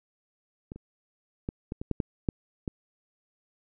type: clicks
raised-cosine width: 3 ms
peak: -25 / -30 / -18 / -20 / -22 / -14 / -14 / -12 / -18 dBFS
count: 9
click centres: 0.719 / 0.76 / 1.489 / 1.721 / 1.815 / 1.913 / 2.002 / 2.288 / 2.678 s
effects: none